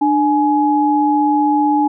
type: tone pair together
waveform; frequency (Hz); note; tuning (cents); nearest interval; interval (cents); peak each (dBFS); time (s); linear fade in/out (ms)
sine; 297.4 / 840.4; D4 / G#5; +22 / +20; octave + tritone; 1798; -14; 0.01-1.88; 10
effects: none